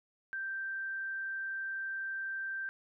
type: tone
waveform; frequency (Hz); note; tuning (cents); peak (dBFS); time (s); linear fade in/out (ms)
sine; 1568; G6; 0; -35; 0.33-2.69; 0
effects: none